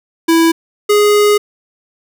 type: tone pair in turn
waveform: square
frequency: 329.6 / 415.3 Hz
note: E4 / G#4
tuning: 0 / 0 cents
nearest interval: major third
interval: 400 cents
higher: second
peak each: -8 dBFS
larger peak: neither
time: 0.28-0.52 / 0.89-1.38 s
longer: second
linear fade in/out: 10 ms
effects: none